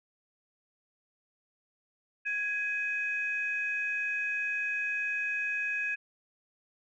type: tone pair together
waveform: sine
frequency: 1661.2 / 2523 Hz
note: G#6 / D#7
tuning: 0 / +23 cents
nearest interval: perfect fifth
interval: 723 cents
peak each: -32 / -31 dBFS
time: 2.25-5.96 s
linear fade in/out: 20 ms
effects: tanh soft clip ceiling -21 dBFS